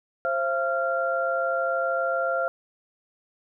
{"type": "tone cluster", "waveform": "sine", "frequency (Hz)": [530, 677, 1384], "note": ["C5", "E5", "F6"], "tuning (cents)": [22, 46, -16], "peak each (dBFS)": -27, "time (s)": [0.25, 2.48], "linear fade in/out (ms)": 0, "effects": []}